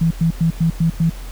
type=tone bursts; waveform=sine; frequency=164.81 Hz; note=E3; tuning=in tune; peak=-12 dBFS; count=6; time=0.01-1.098 s; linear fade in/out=5 ms; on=98 ms; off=100 ms; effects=added 42 Hz sine -28 dBFS peak until 1.31 s + pink hiss -40 dBFS RMS until 1.31 s